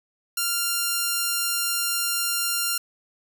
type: tone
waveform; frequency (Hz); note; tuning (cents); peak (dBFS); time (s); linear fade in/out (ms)
5% pulse; 1392; F6; -6; -11; 0.37-2.78; 5
effects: none